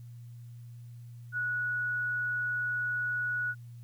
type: tone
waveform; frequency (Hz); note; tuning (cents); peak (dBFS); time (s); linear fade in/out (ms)
sine; 1465; F#6; -18; -29; 1.32-3.55; 50
effects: added 119 Hz sine -44 dBFS peak until 3.83 s + white hiss -69 dBFS RMS until 3.83 s